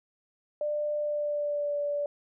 sine tone with pitch glide, 595 to 580.1 Hz, D5 to D5, +22 to -21 cents, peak -27 dBFS, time 0.61-2.06 s, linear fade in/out 2 ms, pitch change -43 cents, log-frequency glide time 0.97-1.78 s, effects none

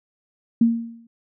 sine tone with exponential decay, 231.1 Hz, A#3, 15 cents flat, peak -10 dBFS, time 0.61-1.07 s, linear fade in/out 5 ms, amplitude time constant 100 ms, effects none

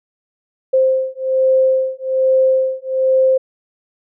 sine beating tone pair, 523.3 / 524.5 Hz, C5 / C5, 0 / +4 cents, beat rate 1.2 Hz, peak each -15 / -15 dBFS, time 0.73-3.38 s, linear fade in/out 10 ms, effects none

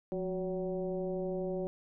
sine tone with frequency modulation, 370 Hz, F#4, in tune, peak -32 dBFS, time 0.12-1.67 s, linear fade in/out 0 ms, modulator 193 Hz, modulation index 1.2, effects none

